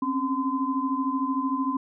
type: tone cluster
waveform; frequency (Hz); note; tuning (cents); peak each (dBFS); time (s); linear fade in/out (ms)
sine; 262.4 / 275.6 / 1025; C4 / C#4 / C6; +5 / -10 / -36; -28; 0.02-1.77; 5
effects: none